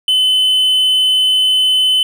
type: tone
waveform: triangle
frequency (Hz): 3033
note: F#7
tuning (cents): +42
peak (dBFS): -8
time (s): 0.08-2.03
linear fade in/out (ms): 2
effects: none